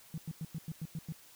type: tone bursts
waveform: triangle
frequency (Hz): 160.5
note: E3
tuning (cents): -46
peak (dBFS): -32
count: 8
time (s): 0.14-1.124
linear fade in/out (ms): 2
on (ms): 39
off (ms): 96
effects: tanh soft clip ceiling -33 dBFS + white hiss -58 dBFS RMS until 1.35 s